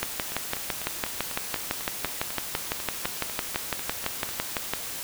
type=two click trains; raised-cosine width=0.3 ms; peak=-9 / -18 dBFS; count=29 / 17; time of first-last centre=0.03-4.736 / 0.32-4.29 s; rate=5.95 / 4.03 Hz; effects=white hiss -35 dBFS RMS until 5.03 s